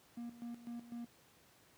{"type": "tone with tremolo", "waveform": "triangle", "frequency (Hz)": 236.6, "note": "A#3", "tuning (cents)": 26, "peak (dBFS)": -40, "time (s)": [0.17, 1.06], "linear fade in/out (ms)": 5, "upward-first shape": "square", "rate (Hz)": 4, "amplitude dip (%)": 75, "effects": ["pink hiss -66 dBFS RMS until 1.77 s", "high-pass 100 Hz 12 dB/octave"]}